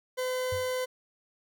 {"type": "tone", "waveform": "40% pulse", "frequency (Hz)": 509, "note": "C5", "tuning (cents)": -48, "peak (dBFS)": -28, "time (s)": [0.17, 0.86], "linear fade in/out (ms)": 20}
{"type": "tone with exponential decay", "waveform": "sine", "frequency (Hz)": 92.5, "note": "F#2", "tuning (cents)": 0, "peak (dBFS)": -31, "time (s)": [0.52, 0.75], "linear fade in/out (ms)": 5, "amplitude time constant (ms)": 49}
{"effects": []}